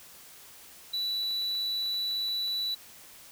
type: tone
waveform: triangle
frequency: 3951 Hz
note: B7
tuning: in tune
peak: -27 dBFS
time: 0.93-2.75 s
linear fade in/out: 10 ms
type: clicks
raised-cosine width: 0.3 ms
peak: -36 dBFS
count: 11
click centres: 1.233 / 1.309 / 1.42 / 1.513 / 1.552 / 1.826 / 1.861 / 1.943 / 2.112 / 2.285 / 2.48 s
effects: white hiss -51 dBFS RMS until 3.31 s